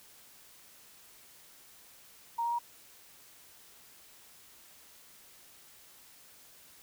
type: tone with pitch steps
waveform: sine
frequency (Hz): 932.3 / 941 / 949.7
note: A#5 / A#5 / A#5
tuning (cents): 0 / +16 / +32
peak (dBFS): -29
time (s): 2.38-2.59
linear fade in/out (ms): 10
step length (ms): 70
effects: white hiss -57 dBFS RMS until 6.82 s